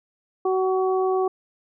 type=harmonic tone; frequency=375.7 Hz; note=F#4; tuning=26 cents sharp; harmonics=1 / 2 / 3; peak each=-20 / -26 / -30 dBFS; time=0.45-1.28 s; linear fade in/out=5 ms; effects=none